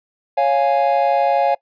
triangle chord, Db major, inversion none, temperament equal, 554.4 / 698.5 / 830.6 Hz, Db5 / F5 / Ab5, 0 / 0 / 0 cents, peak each -16 dBFS, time 0.37-1.55 s, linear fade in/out 10 ms, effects noise-tail reverb RT60 0.1 s tail -22 dB re dry + resampled to 11025 Hz

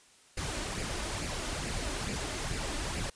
pink noise with flanger, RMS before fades -35 dBFS, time 0.37-3.1 s, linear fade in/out 5 ms, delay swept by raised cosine 0.41 to 3.41 ms, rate 2.3 Hz, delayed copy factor +0.5, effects white hiss -60 dBFS RMS until 3.15 s + resampled to 22050 Hz

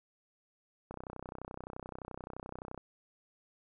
click train, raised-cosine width 1 ms, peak -28 dBFS, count 60, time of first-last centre 0.91-2.777 s, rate 31.6 Hz, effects none

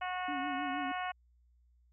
harmonic tone, 365.2 Hz, F#4, 23 cents flat, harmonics 2 / 3 / 4 / 5 / 6 / 7 / 8, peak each -37 / -41 / -43 / -45 / -47 / -48 / -49 dBFS, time 0.01-1.12 s, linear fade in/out 10 ms
sine tone with vibrato, 281.3 Hz, C#4, 26 cents sharp, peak -38 dBFS, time 0.28-0.92 s, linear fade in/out 5 ms, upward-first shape triangle, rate 6.4 Hz, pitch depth 97 cents each way
effects added 60 Hz sine -64 dBFS peak until 1.92 s

